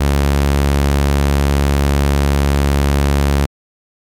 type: tone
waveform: sawtooth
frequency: 70.5 Hz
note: C#2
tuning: 30 cents sharp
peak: -7 dBFS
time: 0-3.46 s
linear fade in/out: 10 ms
effects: MP3 96 kbps